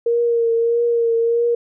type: tone with vibrato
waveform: sine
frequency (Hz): 466.2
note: A#4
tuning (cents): 0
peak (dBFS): -14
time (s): 0.06-1.55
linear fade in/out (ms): 5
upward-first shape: triangle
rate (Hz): 1.6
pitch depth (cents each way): 31
effects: none